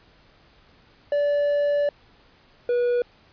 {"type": "tone pair in turn", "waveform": "triangle", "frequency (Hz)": [579, 485.2], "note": ["D5", "B4"], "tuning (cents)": [-25, -31], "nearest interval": "minor third", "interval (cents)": 306, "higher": "first", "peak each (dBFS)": -17, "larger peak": "neither", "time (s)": [[1.12, 1.89], [2.69, 3.02]], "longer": "first", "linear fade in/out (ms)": 2, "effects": ["pink hiss -56 dBFS RMS until 3.32 s", "resampled to 11025 Hz"]}